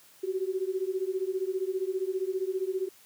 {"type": "beating tone pair", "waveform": "sine", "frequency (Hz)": [370, 385], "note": ["F#4", "G4"], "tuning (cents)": [0, -31], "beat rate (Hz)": 15, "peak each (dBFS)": -31, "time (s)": [0.23, 2.89], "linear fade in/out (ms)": 10, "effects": ["white hiss -57 dBFS RMS until 3.05 s", "high-pass 100 Hz 12 dB/octave"]}